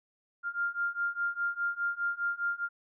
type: beating tone pair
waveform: sine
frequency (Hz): 1396.9 / 1401.8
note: F6 / F6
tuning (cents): 0 / +6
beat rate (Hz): 4.9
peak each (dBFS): -33 / -32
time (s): 0.43-2.69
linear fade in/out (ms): 50
effects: none